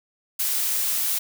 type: noise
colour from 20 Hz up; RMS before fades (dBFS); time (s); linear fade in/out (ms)
blue; -24; 0.39-1.19; 10
effects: none